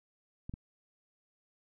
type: clicks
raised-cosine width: 5 ms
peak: -28 dBFS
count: 2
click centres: 0.495 / 0.539 s
effects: none